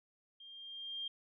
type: tone with level ramp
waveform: sine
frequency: 3200 Hz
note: G7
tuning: 35 cents sharp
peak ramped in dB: -52 to -37 dBFS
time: 0.4-1.08 s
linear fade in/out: 5 ms
effects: none